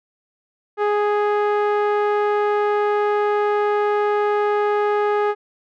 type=tone with low-pass filter; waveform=sawtooth; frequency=415.3 Hz; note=G#4; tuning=in tune; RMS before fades=-19 dBFS; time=0.77-5.35 s; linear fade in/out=50 ms; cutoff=1400 Hz; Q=1.1; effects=none